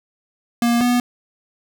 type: tone pair in turn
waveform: square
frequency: 236.6 / 244.4 Hz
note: A#3 / B3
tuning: +26 / -18 cents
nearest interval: minor second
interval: 56 cents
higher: second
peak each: -15 / -15 dBFS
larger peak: neither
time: 0.62-0.81 / 0.81-1 s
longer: neither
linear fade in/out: 2 ms
effects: none